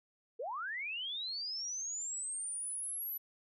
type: linear sweep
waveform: sine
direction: up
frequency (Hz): 418.4 to 12000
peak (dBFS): -37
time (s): 0.39-3.18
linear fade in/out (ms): 10
effects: none